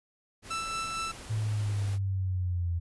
pink noise, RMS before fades -45 dBFS, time 0.42-1.99 s, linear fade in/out 50 ms
sawtooth tone with tremolo, 1327 Hz, E6, 11 cents sharp, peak -27 dBFS, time 0.5-1.12 s, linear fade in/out 10 ms, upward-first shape sine, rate 4.4 Hz, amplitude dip 30%
sine linear sweep, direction down, 110 to 84.4 Hz, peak -27 dBFS, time 1.29-2.8 s, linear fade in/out 20 ms
effects resampled to 24000 Hz

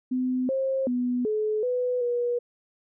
sine tone with pitch steps, 254.6 / 533 / 247.1 / 428.8 / 497.3 / 482.7 Hz, C4 / C5 / B3 / A4 / B4 / B4, -47 / +32 / +1 / -45 / +12 / -40 cents, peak -23 dBFS, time 0.11-2.39 s, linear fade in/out 10 ms, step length 380 ms, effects none

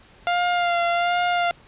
sawtooth tone with vibrato, 698.5 Hz, F5, in tune, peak -15 dBFS, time 0.27-1.51 s, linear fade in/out 0 ms, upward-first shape sine, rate 1.3 Hz, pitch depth 26 cents each way, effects pink hiss -51 dBFS RMS until 1.67 s + resampled to 8000 Hz

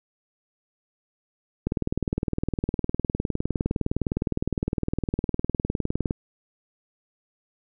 click train, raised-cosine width 3 ms, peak -11 dBFS, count 88, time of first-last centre 1.67-6.109 s, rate 19.6 Hz, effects none

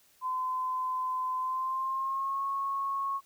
sine tone with pitch glide, 1024 to 1097.5 Hz, C6 to C#6, -38 to -18 cents, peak -29 dBFS, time 0.21-3.21 s, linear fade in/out 50 ms, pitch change +120 cents, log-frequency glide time 1.38-2.44 s, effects white hiss -64 dBFS RMS until 3.25 s

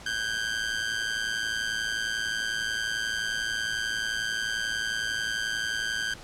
sawtooth ring-modulated tone, 1568 Hz, G6, in tune, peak -21 dBFS, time 0.06-6.14 s, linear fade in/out 5 ms, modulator 55.6 Hz, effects pink hiss -46 dBFS RMS until 6.23 s + low-pass 8000 Hz 12 dB/octave

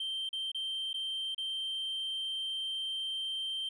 sine tone with dropouts, 3136 Hz, G7, in tune, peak -31 dBFS, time 0-3.69 s, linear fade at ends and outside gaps 5 ms, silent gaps 0.291-0.329 / 0.518-0.546 / 0.931-0.941 / 1.347-1.379 s, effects tanh soft clip ceiling -32 dBFS

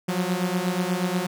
sawtooth beating tone pair, 176.7 / 185 Hz, F3 / F#3, +21 / 0 cents, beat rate 8.3 Hz, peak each -22 dBFS, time 0.08-1.27 s, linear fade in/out 10 ms, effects none

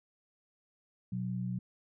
sine tone pair together, 123.1 / 184.44 Hz, B2 / F#3, -5 / -5 cents, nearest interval perfect fifth, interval 700 cents, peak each -36 / -35 dBFS, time 1.12-1.59 s, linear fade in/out 5 ms, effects none

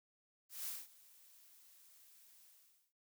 blue noise with ADSR envelope, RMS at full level -42 dBFS, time 0.49-2.93 s, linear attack 170 ms, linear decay 210 ms, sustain -22 dB, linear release 470 ms, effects noise-tail reverb RT60 0.3 s tail -20 dB re dry

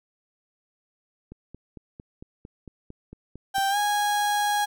click train, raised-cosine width 3 ms, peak -28 dBFS, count 11, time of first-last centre 1.32-3.582 s, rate 4.42 Hz
35% pulse tone with pitch glide, 784 to 826.3 Hz, G5 to G#5, 0 to -9 cents, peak -20 dBFS, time 3.54-4.66 s, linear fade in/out 20 ms, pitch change +91 cents, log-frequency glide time 3.7-3.77 s
effects none

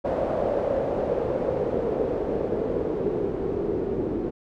white noise with low-pass filter sweep, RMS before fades -26 dBFS, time 0.04-4.31 s, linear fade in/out 20 ms, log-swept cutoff 590 to 360 Hz, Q 4, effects none

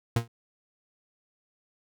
40% pulse tone with exponential decay, 116.54 Hz, A#2, in tune, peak -19 dBFS, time 0.16-0.28 s, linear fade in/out 5 ms, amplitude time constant 25 ms, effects none

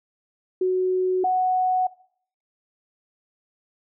sine tone pair in turn, 370 / 740 Hz, F#4 / F#5, 0 / 0 cents, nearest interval octave, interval 1200 cents, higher second, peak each -18 dBFS, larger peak neither, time 0.61-1.24 / 1.24-1.87 s, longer neither, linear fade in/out 5 ms, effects noise-tail reverb RT60 0.6 s tail -20 dB re dry

